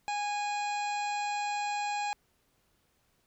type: harmonic tone with a mistuned harmonic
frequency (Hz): 825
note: G#5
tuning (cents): -12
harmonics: 1 / 2 / 3 / 4 / 5 / 6 / 7 / 8 / 9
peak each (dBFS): -31 / -44 / -39 / -50 / -45 / -53 / -56 / -57 / -46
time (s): 0.08-2.13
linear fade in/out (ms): 0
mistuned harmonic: 9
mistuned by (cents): +16
effects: pink hiss -72 dBFS RMS until 3.26 s